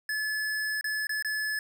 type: tone with dropouts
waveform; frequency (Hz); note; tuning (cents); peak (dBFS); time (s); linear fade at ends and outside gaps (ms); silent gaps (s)
square; 1720; A6; -40; -29; 0.09-1.59; 2; 0.811-0.842 / 1.07-1.093 / 1.225-1.247
effects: none